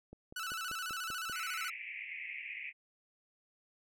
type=click train; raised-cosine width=2 ms; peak=-36 dBFS; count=7; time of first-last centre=0.13-1.297 s; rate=5.14 Hz
type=tone with vibrato; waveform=sawtooth; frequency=1396.9 Hz; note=F6; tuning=in tune; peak=-34 dBFS; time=0.36-1.7 s; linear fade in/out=5 ms; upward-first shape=square; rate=14 Hz; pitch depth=98 cents each way
type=band-pass noise; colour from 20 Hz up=pink; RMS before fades=-44 dBFS; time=1.32-2.73 s; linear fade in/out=50 ms; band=2000 to 2600 Hz; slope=96 dB/octave
effects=none